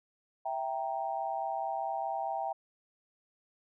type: chord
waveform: sine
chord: E diminished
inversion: none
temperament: equal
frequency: 659.3 / 784 / 932.3 Hz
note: E5 / G5 / Bb5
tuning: 0 / 0 / 0 cents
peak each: -37 / -34 / -39 dBFS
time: 0.45-2.53 s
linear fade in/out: 10 ms
effects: none